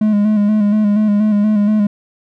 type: tone with vibrato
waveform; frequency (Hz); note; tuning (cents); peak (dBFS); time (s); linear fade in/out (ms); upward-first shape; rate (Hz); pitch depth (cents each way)
triangle; 209.6; G#3; +16; -8; 0.01-1.87; 5; square; 4.2; 36
effects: none